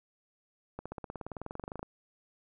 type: accelerating click train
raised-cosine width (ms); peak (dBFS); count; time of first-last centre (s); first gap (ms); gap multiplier
1; -25; 22; 0.79-1.83; 66; 0.97
effects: none